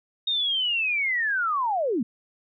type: linear sweep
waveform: sine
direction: down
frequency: 3729 to 201.7 Hz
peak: -22 dBFS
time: 0.27-2.03 s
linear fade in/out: 5 ms
effects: none